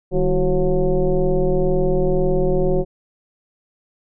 sine tone with frequency modulation, 196 Hz, G3, in tune, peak -14 dBFS, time 0.11-2.85 s, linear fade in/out 50 ms, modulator 175 Hz, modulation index 2, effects none

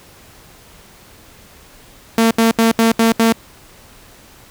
sawtooth tone bursts, 227 Hz, A#3, 46 cents flat, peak -6 dBFS, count 6, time 2.18-3.325 s, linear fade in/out 2 ms, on 130 ms, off 73 ms, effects pink hiss -44 dBFS RMS until 4.5 s

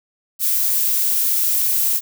violet noise, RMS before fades -18 dBFS, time 0.39-2.01 s, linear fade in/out 50 ms, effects none

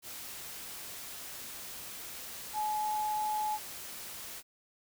sine tone in noise, 851 Hz, G#5, 42 cents sharp, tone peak -30 dBFS, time 2.53-3.59 s, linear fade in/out 50 ms, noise white, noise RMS -44 dBFS, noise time 0.02-4.43 s, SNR +11 dB, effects none

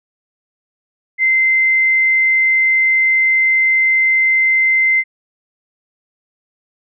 sine tone, 2075 Hz, C7, 15 cents flat, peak -10 dBFS, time 1.18-5.04 s, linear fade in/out 50 ms, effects none

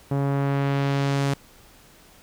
sawtooth tone with low-pass filter sweep, 139.3 Hz, C#3, 9 cents sharp, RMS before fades -23 dBFS, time 0.11-1.34 s, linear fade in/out 5 ms, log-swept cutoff 860 to 10000 Hz, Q 0.75, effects pink hiss -52 dBFS RMS until 2.22 s

